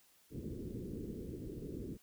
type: low-pass noise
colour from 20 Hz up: white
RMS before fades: -44 dBFS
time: 0.3-1.98 s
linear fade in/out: 50 ms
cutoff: 420 Hz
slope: 48 dB/octave
effects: white hiss -68 dBFS RMS until 2.02 s